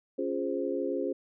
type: chord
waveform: sine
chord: Db major seventh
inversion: none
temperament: equal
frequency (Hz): 277.2 / 349.2 / 415.3 / 523.3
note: Db4 / F4 / Ab4 / C5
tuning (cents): 0 / 0 / 0 / 0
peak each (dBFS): -34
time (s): 0.18-1.13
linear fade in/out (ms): 10
effects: none